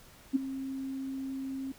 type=tone with ADSR envelope; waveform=sine; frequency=267.7 Hz; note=C4; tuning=40 cents sharp; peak=-20 dBFS; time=0.33-1.72 s; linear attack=26 ms; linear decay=14 ms; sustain=-14 dB; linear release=5 ms; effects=pink hiss -56 dBFS RMS until 1.78 s